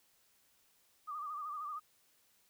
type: tone with vibrato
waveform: sine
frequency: 1200 Hz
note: D6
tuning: 37 cents sharp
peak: -39 dBFS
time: 1.07-1.8 s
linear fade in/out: 20 ms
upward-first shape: sine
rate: 13 Hz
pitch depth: 76 cents each way
effects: white hiss -71 dBFS RMS until 2.49 s